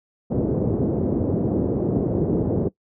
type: low-pass noise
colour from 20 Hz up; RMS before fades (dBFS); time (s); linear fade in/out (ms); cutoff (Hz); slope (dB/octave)
white; -21; 0.3-2.69; 20; 430; 24
effects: noise-tail reverb RT60 0.1 s tail -20 dB re dry + high-pass 80 Hz 12 dB/octave